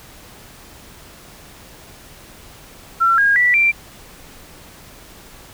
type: tone with pitch steps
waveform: sine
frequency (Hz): 1354 / 1628.9 / 1959.6 / 2357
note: E6 / G#6 / B6 / D7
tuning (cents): +46 / -34 / -14 / +6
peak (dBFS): -11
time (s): 3-3.72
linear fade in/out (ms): 20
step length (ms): 180
effects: pink hiss -42 dBFS RMS until 5.53 s